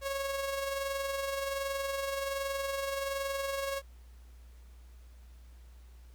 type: tone with amplitude modulation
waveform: sawtooth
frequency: 550 Hz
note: C#5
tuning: 14 cents flat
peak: -27 dBFS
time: 0.01-3.82 s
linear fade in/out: 50 ms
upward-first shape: sine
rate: 21.3 Hz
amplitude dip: 40%
effects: added 60 Hz sine -50 dBFS peak until 6.14 s + pink hiss -66 dBFS RMS until 6.14 s